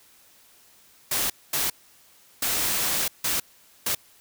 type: noise bursts at uneven times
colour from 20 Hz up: white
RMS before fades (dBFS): -25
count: 5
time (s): 1.11-1.3 / 1.53-1.7 / 2.42-3.08 / 3.24-3.4 / 3.86-3.95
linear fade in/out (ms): 5
effects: white hiss -56 dBFS RMS until 4.2 s